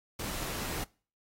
pink noise, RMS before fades -37 dBFS, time 0.19-0.84 s, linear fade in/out 5 ms, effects noise-tail reverb RT60 0.4 s tail -24 dB re dry + AAC 48 kbps

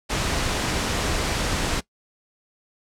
pink noise, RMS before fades -24 dBFS, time 0.09-1.81 s, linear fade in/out 20 ms, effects noise-tail reverb RT60 0.1 s tail -20 dB re dry + low-pass 8000 Hz 12 dB/octave

